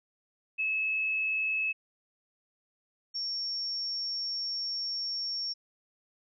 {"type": "tone pair in turn", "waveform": "sine", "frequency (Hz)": [2591, 5490], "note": ["E7", "F8"], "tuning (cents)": [-30, -31], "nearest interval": "octave + minor second", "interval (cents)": 1299, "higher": "second", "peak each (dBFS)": [-27, -31], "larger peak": "first", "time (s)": [[0.58, 1.73], [3.14, 5.54]], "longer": "second", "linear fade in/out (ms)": 20, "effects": []}